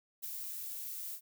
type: noise with ADSR envelope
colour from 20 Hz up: violet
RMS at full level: -38 dBFS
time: 0.22-1.21 s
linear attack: 25 ms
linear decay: 3 ms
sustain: -4 dB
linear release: 77 ms
effects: none